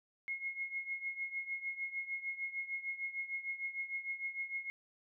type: tone with tremolo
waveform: sine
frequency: 2161 Hz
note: C#7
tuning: 45 cents flat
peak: -34 dBFS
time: 0.28-4.7 s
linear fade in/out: 0 ms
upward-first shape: triangle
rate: 6.6 Hz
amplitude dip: 85%
effects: none